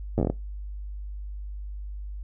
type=slowing click train; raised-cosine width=2 ms; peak=-11 dBFS; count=8; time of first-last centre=0.18-0.3 s; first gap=9 ms; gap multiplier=1.21; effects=noise-tail reverb RT60 0.2 s tail -20 dB re dry + added 50 Hz sine -33 dBFS peak until 2.23 s